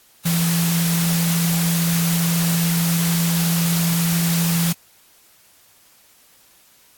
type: tone in noise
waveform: sine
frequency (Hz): 168.3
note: E3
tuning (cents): +36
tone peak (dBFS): -17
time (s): 0.25-4.73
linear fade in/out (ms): 10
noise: white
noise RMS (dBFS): -24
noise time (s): 0.25-4.73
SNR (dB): +4
effects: white hiss -53 dBFS RMS until 6.97 s + AAC 64 kbps